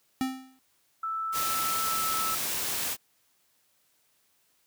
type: tone with exponential decay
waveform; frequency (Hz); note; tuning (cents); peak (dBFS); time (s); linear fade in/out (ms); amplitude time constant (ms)
square; 261.6; C4; 0; -24; 0.21-0.59; 0; 82
type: tone with pitch glide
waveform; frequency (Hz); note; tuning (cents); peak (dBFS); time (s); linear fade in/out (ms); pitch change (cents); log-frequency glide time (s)
sine; 1318.5 to 1310.1; E6 to E6; 0 to -11; -29; 1.03-2.35; 5; -11; 1.92-2.06
type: noise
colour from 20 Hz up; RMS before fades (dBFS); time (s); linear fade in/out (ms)
white; -31; 1.32-2.97; 50
effects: white hiss -69 dBFS RMS until 4.66 s + high-pass 60 Hz 12 dB/octave